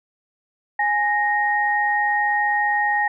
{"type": "tone pair together", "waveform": "sine", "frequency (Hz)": [830.6, 1864.6], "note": ["G#5", "A#6"], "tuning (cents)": [0, 0], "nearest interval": "octave + major second", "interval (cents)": 1400, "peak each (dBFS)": -20, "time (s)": [0.79, 3.08], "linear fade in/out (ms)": 5, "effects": []}